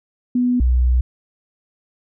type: tone pair in turn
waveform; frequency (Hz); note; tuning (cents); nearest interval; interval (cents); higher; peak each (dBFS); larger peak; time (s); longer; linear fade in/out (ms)
sine; 246.9 / 62.03; B3 / B1; 0 / +8; 2 octaves; 2392; first; -14 / -12; second; 0.35-0.6 / 0.6-1.01; second; 5
effects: none